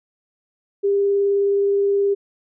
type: tone with vibrato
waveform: sine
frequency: 400 Hz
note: G4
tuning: 35 cents sharp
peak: -15 dBFS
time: 0.83-2.15 s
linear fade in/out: 20 ms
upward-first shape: sine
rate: 19 Hz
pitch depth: 8 cents each way
effects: none